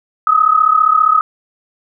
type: tone pair together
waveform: sine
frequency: 1246 / 1281 Hz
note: D#6 / E6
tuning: +2 / -50 cents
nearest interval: unison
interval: 48 cents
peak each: -11 dBFS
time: 0.27-1.21 s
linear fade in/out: 2 ms
effects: none